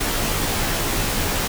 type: noise with comb filter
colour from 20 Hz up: pink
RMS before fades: -22 dBFS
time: 0-1.48 s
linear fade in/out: 10 ms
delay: 16 ms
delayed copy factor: -0.9
effects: none